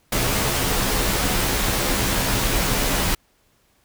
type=noise with comb filter; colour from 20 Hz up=pink; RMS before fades=-21 dBFS; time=0.12-3.15 s; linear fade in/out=5 ms; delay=13 ms; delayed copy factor=-0.6; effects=pink hiss -62 dBFS RMS until 3.84 s